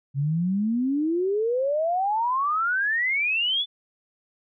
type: exponential sweep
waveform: sine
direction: up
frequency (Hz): 134 to 3520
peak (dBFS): -21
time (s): 0.14-3.66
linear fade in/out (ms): 50
effects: none